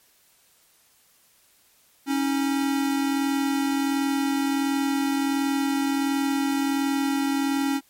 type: tone pair together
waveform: square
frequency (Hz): 275.4 / 316.8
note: C#4 / D#4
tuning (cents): -11 / +31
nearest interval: major second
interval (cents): 242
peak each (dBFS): -23 / -30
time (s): 2.06-7.81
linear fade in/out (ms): 50
effects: white hiss -60 dBFS RMS until 7.89 s + MP3 64 kbps